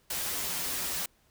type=noise with comb filter; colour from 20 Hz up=white; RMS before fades=-33 dBFS; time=0.1-1.06 s; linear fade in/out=5 ms; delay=9 ms; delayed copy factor=-0.65; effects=pink hiss -67 dBFS RMS until 1.3 s